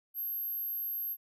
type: tone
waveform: sine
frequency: 12544 Hz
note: G9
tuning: in tune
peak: -33 dBFS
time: 0.14-1.17 s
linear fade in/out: 50 ms
effects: none